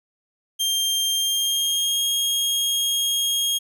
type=tone with pitch glide; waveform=sawtooth; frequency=3185 to 3258 Hz; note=G7 to G#7; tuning=+27 to -34 cents; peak=-17 dBFS; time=0.59-3.59 s; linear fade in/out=20 ms; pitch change=+39 cents; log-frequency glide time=1.11-2.04 s; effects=none